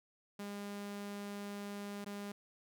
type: tone with dropouts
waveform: sawtooth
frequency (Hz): 202.9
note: G#3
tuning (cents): -40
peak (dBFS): -38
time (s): 0.39-2.32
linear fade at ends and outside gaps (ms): 5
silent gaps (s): 2.045-2.061
effects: none